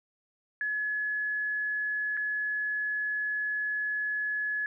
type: tone with dropouts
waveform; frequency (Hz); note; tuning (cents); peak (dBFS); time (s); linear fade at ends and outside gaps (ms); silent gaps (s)
sine; 1700; G#6; +40; -28; 0.61-4.66; 1; 2.169-2.173
effects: none